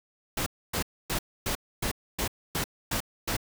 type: noise bursts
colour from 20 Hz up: pink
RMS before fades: -29 dBFS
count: 9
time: 0.37-3.367 s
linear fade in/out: 5 ms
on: 93 ms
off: 270 ms
effects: none